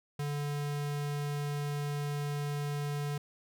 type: tone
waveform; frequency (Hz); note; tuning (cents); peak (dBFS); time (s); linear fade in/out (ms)
square; 145.3; D3; -18; -33; 0.19-3.18; 5
effects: none